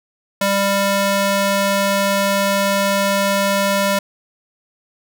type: tone with high-pass filter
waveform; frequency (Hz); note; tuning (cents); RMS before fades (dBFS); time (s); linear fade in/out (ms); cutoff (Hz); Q
square; 198.3; G3; +20; -17; 0.41-3.99; 5; 420; 0.82
effects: none